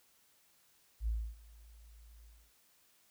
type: tone with ADSR envelope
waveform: sine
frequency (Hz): 55.5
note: A1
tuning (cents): +16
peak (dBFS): -30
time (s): 1-2.53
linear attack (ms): 72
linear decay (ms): 280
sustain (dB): -24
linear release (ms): 270
effects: white hiss -69 dBFS RMS until 3.1 s